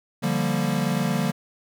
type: chord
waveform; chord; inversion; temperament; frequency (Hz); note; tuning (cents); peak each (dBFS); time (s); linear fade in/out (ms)
square; G minor seventh; second; equal; 146.83 / 174.61 / 196 / 233.1; D3 / F3 / G3 / Bb3; 0 / 0 / 0 / 0; -28; 0.22-1.32; 20
effects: none